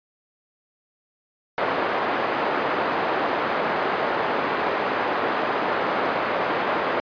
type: band-pass noise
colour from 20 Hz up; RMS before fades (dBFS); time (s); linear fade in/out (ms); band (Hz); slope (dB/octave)
pink; -24; 1.58-7; 0; 440 to 1500; 12
effects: resampled to 11025 Hz